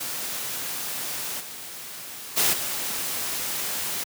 white noise with level steps, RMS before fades -31 / -38 / -21 / -29 dBFS, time 0-4.04 s, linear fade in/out 10 ms, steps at 1.39 / 2.36 / 2.52 s, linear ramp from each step 20 ms, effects high-pass 100 Hz 12 dB/octave

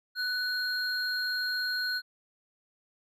triangle tone pair together, 1490 / 4227 Hz, F#6 / C8, +12 / +17 cents, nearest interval octave + tritone, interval 1805 cents, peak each -29 / -31 dBFS, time 0.15-2.02 s, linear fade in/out 50 ms, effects none

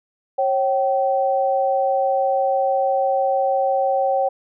sine tone pair together, 544 / 770.1 Hz, C#5 / G5, -33 / -31 cents, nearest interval tritone, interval 602 cents, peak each -19 dBFS, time 0.38-4.29 s, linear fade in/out 10 ms, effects none

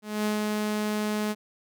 sawtooth tone with ADSR envelope, 211.6 Hz, G#3, 33 cents sharp, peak -20 dBFS, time 0.02-1.35 s, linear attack 230 ms, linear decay 130 ms, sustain -2 dB, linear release 40 ms, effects none

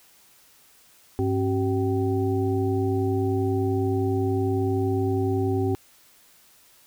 sine tone cluster, 100.3 / 270.9 / 380.7 / 770 Hz, G2 / C#4 / F#4 / G5, +40 / -40 / +49 / -31 cents, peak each -25 / -27 / -25 / -34 dBFS, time 1.19-5.75 s, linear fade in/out 0 ms, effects white hiss -56 dBFS RMS until 6.86 s

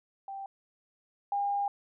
sine tone pair in turn, 784 / 806.5 Hz, G5 / G5, 0 / +49 cents, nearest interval unison, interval 49 cents, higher second, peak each -37 / -27 dBFS, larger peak second, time 0.28-0.46 / 1.32-1.68 s, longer second, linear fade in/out 2 ms, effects none

